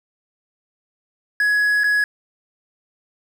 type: tone with dropouts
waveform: triangle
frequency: 1678 Hz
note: G#6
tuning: 17 cents sharp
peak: -13 dBFS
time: 1.4-2.04 s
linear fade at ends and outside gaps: 2 ms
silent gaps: 1.836-1.841 s
effects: 7-bit